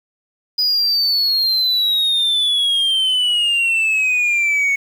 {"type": "exponential sweep", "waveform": "sine", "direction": "down", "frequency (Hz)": [4972, 2206], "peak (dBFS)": -11, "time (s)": [0.58, 4.76], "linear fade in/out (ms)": 10, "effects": ["tanh soft clip ceiling -13 dBFS", "7-bit"]}